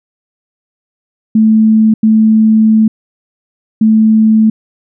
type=tone bursts at uneven times; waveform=sine; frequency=219 Hz; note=A3; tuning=8 cents flat; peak=-4 dBFS; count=3; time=1.35-1.94 / 2.03-2.88 / 3.81-4.5 s; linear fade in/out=5 ms; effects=none